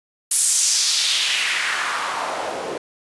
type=noise with band-pass filter sweep; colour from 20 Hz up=white; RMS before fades=-21 dBFS; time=0.31-2.78 s; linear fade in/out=5 ms; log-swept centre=10000 to 430 Hz; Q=2.1; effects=resampled to 24000 Hz